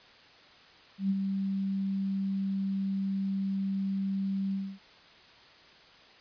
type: tone with ADSR envelope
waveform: sine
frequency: 194.5 Hz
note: G3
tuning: 13 cents flat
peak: -23 dBFS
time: 0.98-4.79 s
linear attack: 120 ms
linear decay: 38 ms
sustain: -5 dB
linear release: 260 ms
effects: white hiss -55 dBFS RMS until 6.2 s + resampled to 11025 Hz